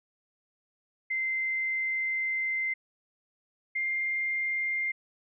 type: tone pair in turn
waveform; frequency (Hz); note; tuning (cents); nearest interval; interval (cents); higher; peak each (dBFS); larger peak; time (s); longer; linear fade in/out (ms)
sine; 2078 / 2107; C7 / C7; -12 / +12; unison; 24; second; -27; neither; 1.1-2.74 / 3.75-4.92; first; 10
effects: none